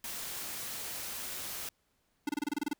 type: noise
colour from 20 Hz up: white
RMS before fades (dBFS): -40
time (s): 0.04-1.69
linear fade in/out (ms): 2
type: tone bursts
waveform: square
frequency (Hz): 293.7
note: D4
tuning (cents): 0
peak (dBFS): -30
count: 10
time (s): 2.27-2.733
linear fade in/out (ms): 5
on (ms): 22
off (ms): 27
effects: pink hiss -75 dBFS RMS until 2.79 s